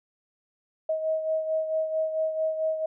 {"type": "beating tone pair", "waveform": "sine", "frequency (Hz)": [633, 637.5], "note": ["D#5", "D#5"], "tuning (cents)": [30, 42], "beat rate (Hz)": 4.5, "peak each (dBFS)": [-25, -33], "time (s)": [0.89, 2.86], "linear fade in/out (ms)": 5, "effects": []}